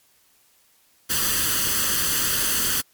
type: noise with comb filter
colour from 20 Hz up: white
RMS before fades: -22 dBFS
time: 1.09-2.82 s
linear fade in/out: 20 ms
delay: 0.65 ms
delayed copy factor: +0.7
effects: white hiss -60 dBFS RMS until 2.93 s + MP3 96 kbps